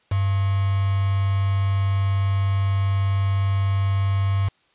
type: tone with quantisation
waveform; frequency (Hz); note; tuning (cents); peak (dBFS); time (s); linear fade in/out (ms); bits
sine; 97.9; G2; -2; -18; 0.11-4.49; 10; 5
effects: white hiss -62 dBFS RMS until 4.74 s + resampled to 8000 Hz